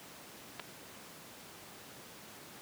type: clicks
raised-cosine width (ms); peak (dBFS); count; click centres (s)
0.3; -25; 2; 0.596 / 0.599
effects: pink hiss -51 dBFS RMS until 2.61 s + high-pass 150 Hz 12 dB/octave